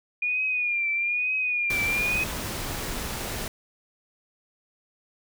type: tone with vibrato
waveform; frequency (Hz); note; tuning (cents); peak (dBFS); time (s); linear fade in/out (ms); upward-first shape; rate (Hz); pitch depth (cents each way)
sine; 2432; D#7; -40; -23; 0.22-2.24; 5; triangle; 1.1; 79
type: noise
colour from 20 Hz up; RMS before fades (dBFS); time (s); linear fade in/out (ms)
pink; -32; 1.7-3.48; 2
effects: none

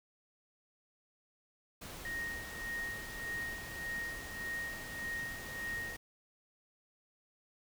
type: noise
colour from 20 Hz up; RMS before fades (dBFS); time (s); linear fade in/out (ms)
pink; -47; 1.81-5.97; 10
type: tone with tremolo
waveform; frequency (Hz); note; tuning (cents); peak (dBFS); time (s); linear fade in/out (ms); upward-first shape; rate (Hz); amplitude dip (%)
sine; 1864.7; A#6; 0; -36; 2.05-5.96; 2; sine; 1.7; 70
effects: none

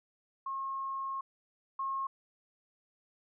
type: tone pair in turn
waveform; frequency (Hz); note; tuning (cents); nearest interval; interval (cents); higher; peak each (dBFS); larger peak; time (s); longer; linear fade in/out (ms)
sine; 1080 / 1080; C#6 / C#6; -45 / -45; unison; 0; neither; -34 / -32; second; 0.46-1.21 / 1.79-2.07; first; 5
effects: none

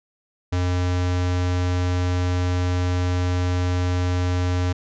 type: tone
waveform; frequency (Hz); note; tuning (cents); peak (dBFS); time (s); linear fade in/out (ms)
square; 90; F#2; -47; -20; 0.52-4.73; 10
effects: resampled to 16000 Hz

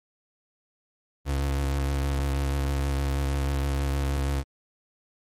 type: tone with vibrato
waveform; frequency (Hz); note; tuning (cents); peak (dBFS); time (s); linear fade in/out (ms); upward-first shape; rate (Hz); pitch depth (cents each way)
35% pulse; 69.3; C#2; 0; -22; 1.25-4.44; 50; sine; 6.3; 24
effects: MP3 64 kbps

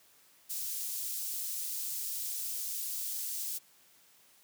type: high-pass noise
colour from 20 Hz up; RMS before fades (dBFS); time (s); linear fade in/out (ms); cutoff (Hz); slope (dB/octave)
white; -37; 0.49-3.59; 20; 5800; 12
effects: white hiss -63 dBFS RMS until 4.43 s + high-pass 100 Hz 12 dB/octave

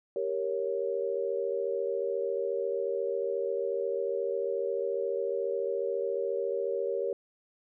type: chord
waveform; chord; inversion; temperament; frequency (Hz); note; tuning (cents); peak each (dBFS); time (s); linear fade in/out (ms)
sine; G diminished; none; equal; 392 / 466.2 / 554.4; G4 / Bb4 / Db5; 0 / 0 / 0; -33 / -32 / -33; 0.16-7.13; 2
effects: none

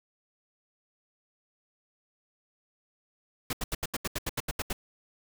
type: noise bursts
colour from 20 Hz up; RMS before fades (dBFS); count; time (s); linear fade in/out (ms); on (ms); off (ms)
pink; -31; 12; 3.5-4.73; 5; 31; 78
effects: none

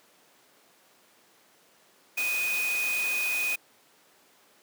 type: tone in noise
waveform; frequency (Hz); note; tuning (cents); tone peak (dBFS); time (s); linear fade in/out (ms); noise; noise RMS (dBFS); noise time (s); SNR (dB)
sine; 2489; D#7; 0; -26; 2.17-3.56; 10; white; -35; 2.17-3.56; +6
effects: pink hiss -60 dBFS RMS until 4.62 s + high-pass 300 Hz 12 dB/octave

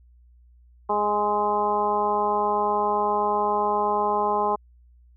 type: harmonic tone with a mistuned harmonic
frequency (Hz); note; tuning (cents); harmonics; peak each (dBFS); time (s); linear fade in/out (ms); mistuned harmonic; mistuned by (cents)
207.7; G#3; 0; 1 / 2 / 3 / 4 / 5 / 6; -35 / -27 / -30 / -24 / -25 / -36; 0.89-4.56; 10; 6; +22
effects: added 60 Hz sine -51 dBFS peak until 5.16 s

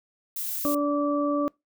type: noise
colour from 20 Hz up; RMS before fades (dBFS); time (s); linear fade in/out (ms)
violet; -31; 0.36-0.75; 5
type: harmonic tone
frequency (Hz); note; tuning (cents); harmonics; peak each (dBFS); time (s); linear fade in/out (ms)
290; D4; -22; 1 / 2 / 4; -24 / -27 / -30; 0.65-1.48; 0
effects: noise-tail reverb RT60 0.2 s tail -25 dB re dry

